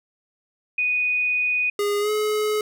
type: tone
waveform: sine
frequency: 2481 Hz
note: D#7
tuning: 6 cents flat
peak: -19 dBFS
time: 0.78-1.7 s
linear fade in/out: 5 ms
type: tone with pitch glide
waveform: square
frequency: 410 to 425.2 Hz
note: G#4 to G#4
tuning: -22 to +41 cents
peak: -21 dBFS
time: 1.79-2.61 s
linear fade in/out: 2 ms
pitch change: +63 cents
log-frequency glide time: 2-2.1 s
effects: none